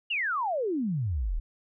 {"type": "exponential sweep", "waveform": "sine", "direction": "down", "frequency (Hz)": [2960, 33.19], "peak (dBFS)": -26, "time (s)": [0.1, 1.4], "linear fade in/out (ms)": 10, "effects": []}